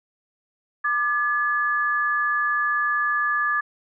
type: tone pair together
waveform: sine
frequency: 1191.5 / 1707 Hz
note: D6 / G#6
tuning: +25 / +47 cents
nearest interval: tritone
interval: 622 cents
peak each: -23 / -22 dBFS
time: 0.84-3.61 s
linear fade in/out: 10 ms
effects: none